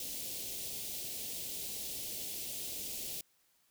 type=band-stop noise; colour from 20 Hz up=white; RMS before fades=-41 dBFS; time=0-3.21 s; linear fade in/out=2 ms; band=630 to 2700 Hz; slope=24 dB/octave; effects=white hiss -72 dBFS RMS until 3.7 s